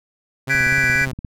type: tone with vibrato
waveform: sawtooth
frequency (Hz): 130.81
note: C3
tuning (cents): 0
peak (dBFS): -21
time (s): 0.47-1.12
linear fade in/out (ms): 10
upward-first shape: triangle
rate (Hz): 4.1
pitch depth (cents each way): 91
type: chord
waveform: triangle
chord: G# half-diminished seventh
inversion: third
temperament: equal with one note detuned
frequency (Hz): 1499.8 / 1661.2 / 1975.5 / 2349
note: F#6 / G#6 / B6 / D7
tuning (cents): +23 / 0 / 0 / 0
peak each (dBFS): -19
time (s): 0.49-1.06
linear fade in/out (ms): 20
type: click train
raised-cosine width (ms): 5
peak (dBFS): -18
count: 13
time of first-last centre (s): 0.55-1.248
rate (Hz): 17.2
effects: none